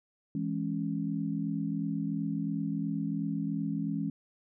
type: chord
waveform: sine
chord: C# minor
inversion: first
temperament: equal with one note detuned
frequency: 164.81 / 207.7 / 275.6 Hz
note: E3 / G#3 / C#4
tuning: 0 / 0 / -10 cents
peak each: -34 dBFS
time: 0.35-4.1 s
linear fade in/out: 2 ms
effects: none